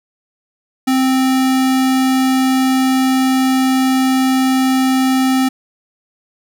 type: tone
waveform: square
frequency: 261.6 Hz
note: C4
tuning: in tune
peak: -12 dBFS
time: 0.87-5.49 s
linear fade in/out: 10 ms
effects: none